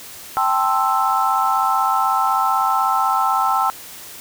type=chord; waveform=sine; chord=A minor seventh; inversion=third; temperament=equal; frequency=784 / 880 / 1046.5 / 1318.5 Hz; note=G5 / A5 / C6 / E6; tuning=0 / 0 / 0 / 0 cents; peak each=-20 / -22 / -22 / -19 dBFS; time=0.37-3.7 s; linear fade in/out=0 ms; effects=white hiss -37 dBFS RMS until 4.2 s